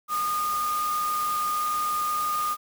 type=tone in noise; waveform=sine; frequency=1223 Hz; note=D#6; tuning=30 cents flat; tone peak=-24 dBFS; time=0.08-2.57 s; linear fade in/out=50 ms; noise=white; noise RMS=-36 dBFS; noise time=0.08-2.57 s; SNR=+9 dB; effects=none